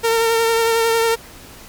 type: tone with vibrato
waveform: sawtooth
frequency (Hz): 456.4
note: A#4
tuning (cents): -37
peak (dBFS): -10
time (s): 0.03-1.16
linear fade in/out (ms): 20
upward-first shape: triangle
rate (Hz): 11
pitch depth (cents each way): 25
effects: pink hiss -40 dBFS RMS until 1.68 s + MP3 96 kbps